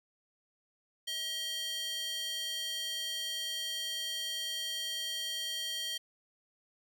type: tone with high-pass filter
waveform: square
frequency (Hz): 637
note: D#5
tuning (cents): +41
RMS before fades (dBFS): -37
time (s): 1.07-5.98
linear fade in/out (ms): 10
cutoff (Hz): 3200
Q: 2.6
effects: none